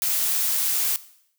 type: noise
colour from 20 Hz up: blue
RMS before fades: -23 dBFS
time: 0.02-0.96 s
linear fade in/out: 0 ms
effects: noise-tail reverb RT60 0.7 s tail -17 dB re dry